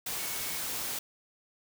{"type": "tone in noise", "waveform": "sine", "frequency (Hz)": 2217, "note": "C#7", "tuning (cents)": 0, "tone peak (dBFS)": -46, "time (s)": [0.19, 0.58], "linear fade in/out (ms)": 5, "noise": "white", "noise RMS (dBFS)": -35, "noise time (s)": [0.06, 0.99], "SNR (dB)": -14, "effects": []}